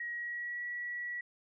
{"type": "tone with pitch glide", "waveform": "sine", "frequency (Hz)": [1900, 1935.4], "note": ["A#6", "B6"], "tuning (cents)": [33, -36], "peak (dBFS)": -36, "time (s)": [0, 1.21], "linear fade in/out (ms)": 5, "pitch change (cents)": 31, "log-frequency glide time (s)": [0.12, 0.64], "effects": []}